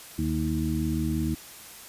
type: harmonic tone with a mistuned harmonic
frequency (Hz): 77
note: D#2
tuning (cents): -17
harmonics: 1 / 2 / 3 / 4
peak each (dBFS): -30 / -30 / -30 / -30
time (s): 0.18-1.35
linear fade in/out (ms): 10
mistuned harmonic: 4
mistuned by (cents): +50
effects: white hiss -45 dBFS RMS until 1.88 s + resampled to 32000 Hz